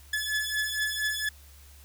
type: beating tone pair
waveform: sawtooth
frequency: 1715 / 1719.3 Hz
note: A6 / A6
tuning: -45 / -41 cents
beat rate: 4.3 Hz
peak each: -27 dBFS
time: 0.13-1.29 s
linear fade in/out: 5 ms
effects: added 70 Hz sine -50 dBFS peak until 1.84 s + white hiss -56 dBFS RMS until 1.84 s